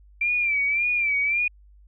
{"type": "tone with vibrato", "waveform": "sine", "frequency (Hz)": 2349, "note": "D7", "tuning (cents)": 0, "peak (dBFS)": -20, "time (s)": [0.21, 1.48], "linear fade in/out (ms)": 5, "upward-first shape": "sine", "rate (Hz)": 1.8, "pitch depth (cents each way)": 77, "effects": ["added 50 Hz sine -49 dBFS peak until 1.87 s"]}